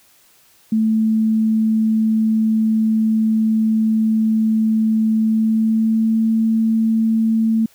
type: tone with pitch glide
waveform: sine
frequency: 220 to 223.3 Hz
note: A3 to A3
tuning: 0 to +26 cents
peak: -13 dBFS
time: 0.72-7.66 s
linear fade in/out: 5 ms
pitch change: +26 cents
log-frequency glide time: 5.2-6.28 s
effects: white hiss -53 dBFS RMS until 7.74 s